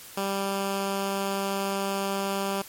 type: tone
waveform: 10% pulse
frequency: 196.5 Hz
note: G3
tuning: 4 cents sharp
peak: -18 dBFS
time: 0.17-2.62 s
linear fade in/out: 5 ms
effects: white hiss -45 dBFS RMS until 2.68 s + MP3 64 kbps